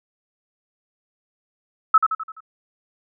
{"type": "tone with echo", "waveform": "sine", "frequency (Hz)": 1298, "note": "E6", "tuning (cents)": -27, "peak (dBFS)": -8, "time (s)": [1.94, 1.98], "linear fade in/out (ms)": 5, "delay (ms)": 85, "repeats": 5, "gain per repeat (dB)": -6, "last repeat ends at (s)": 2.405, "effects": []}